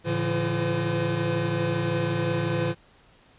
square tone cluster, 110.3 / 142.8 / 168.3 / 342.9 / 508 Hz, A2 / D3 / E3 / F4 / B4, +5 / -48 / +36 / -32 / +49 cents, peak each -31 dBFS, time 0.04-2.75 s, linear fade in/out 50 ms, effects pink hiss -57 dBFS RMS until 3.38 s + resampled to 8000 Hz

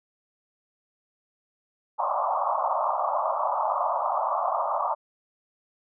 white band-pass noise, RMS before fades -26 dBFS, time 1.98-4.95 s, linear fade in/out 20 ms, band 580 to 1200 Hz, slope 96 dB/octave, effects none

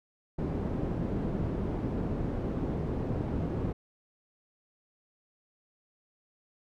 white low-pass noise, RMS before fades -32 dBFS, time 0.38-3.73 s, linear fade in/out 10 ms, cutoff 280 Hz, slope 12 dB/octave, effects none

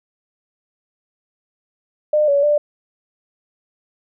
sine tone with pitch steps, 604 / 566 / 591 Hz, D5 / C#5 / D5, +48 / +36 / +11 cents, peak -12 dBFS, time 2.13-2.58 s, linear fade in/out 5 ms, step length 150 ms, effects none

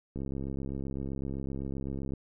click train, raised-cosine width 3 ms, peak -24 dBFS, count 135, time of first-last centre 0.16-2.136 s, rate 67.8 Hz, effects none

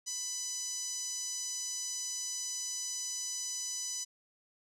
5% pulse tone with band-pass filter, 998 Hz, B5, 18 cents sharp, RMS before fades -38 dBFS, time 0.06-4.05 s, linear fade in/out 20 ms, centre 6100 Hz, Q 3.9, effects none

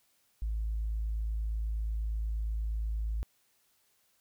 sine tone, 54.2 Hz, A1, 25 cents flat, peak -29 dBFS, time 0.42-3.23 s, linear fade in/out 0 ms, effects tanh soft clip ceiling -26 dBFS + white hiss -71 dBFS RMS until 4.2 s

